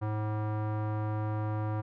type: tone with low-pass filter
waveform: square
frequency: 107.1 Hz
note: A2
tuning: 46 cents flat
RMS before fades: -32 dBFS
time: 0.01-1.82 s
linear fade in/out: 20 ms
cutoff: 1100 Hz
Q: 1.7
effects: none